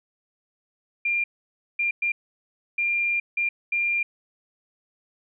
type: tone bursts at uneven times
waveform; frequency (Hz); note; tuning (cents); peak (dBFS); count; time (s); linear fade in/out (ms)
sine; 2394; D7; +33; -21; 6; 1.05-1.24 / 1.79-1.91 / 2.02-2.12 / 2.78-3.2 / 3.37-3.49 / 3.72-4.03; 5
effects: none